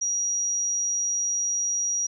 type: tone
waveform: sine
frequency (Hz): 5750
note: F8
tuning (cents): +50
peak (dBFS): -23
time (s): 0.01-2.07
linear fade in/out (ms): 10
effects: none